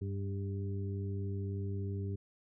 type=harmonic tone with a mistuned harmonic; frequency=98 Hz; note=G2; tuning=in tune; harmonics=1 / 2 / 3 / 4; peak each=-35 / -44 / -48 / -45 dBFS; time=0.01-2.16 s; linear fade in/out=10 ms; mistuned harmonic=4; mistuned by=+23 cents; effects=none